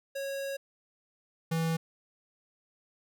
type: tone pair in turn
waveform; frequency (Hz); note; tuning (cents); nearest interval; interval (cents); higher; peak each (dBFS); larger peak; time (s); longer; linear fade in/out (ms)
square; 550 / 163.52; C#5 / E3; -14 / -14; octave + major sixth; 2100; first; -34 / -28; second; 0.15-0.57 / 1.51-1.77; first; 10
effects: none